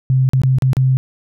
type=tone with dropouts; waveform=sine; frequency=130.81 Hz; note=C3; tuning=in tune; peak=-10 dBFS; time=0.1-0.97 s; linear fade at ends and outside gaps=0 ms; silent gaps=0.29-0.334 / 0.417-0.435 / 0.585-0.622 / 0.732-0.768 s; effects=none